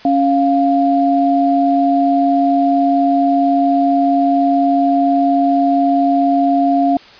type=tone pair together; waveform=sine; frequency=277.2 / 698.5 Hz; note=C#4 / F5; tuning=0 / 0 cents; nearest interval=octave + major third; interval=1600 cents; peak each=-13 dBFS; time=0.05-6.97 s; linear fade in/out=2 ms; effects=white hiss -40 dBFS RMS until 7.19 s + resampled to 11025 Hz